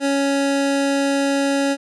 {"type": "tone", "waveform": "25% pulse", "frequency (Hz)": 277.9, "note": "C#4", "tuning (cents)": 4, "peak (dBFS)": -13, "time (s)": [0, 1.77], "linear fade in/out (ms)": 50, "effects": ["resampled to 24000 Hz"]}